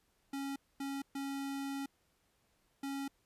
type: tone bursts at uneven times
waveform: square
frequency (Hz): 275.8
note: C#4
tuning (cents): -9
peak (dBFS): -38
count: 4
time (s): 0.33-0.56 / 0.8-1.02 / 1.15-1.86 / 2.83-3.08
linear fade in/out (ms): 5
effects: pink hiss -75 dBFS RMS until 3.25 s + resampled to 32000 Hz